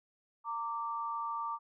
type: tone pair together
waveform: sine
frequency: 917.5 / 1170 Hz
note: A#5 / D6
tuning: -28 / -7 cents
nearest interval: major third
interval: 421 cents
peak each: -38 / -36 dBFS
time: 0.44-1.59 s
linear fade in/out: 50 ms
effects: none